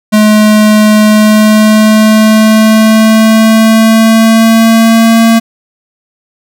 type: tone with pitch glide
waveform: square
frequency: 213.2 to 227.2 Hz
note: G#3 to A#3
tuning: +46 to -44 cents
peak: -3 dBFS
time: 0.12-5.4 s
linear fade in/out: 20 ms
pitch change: +110 cents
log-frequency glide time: 1.06-5.19 s
effects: none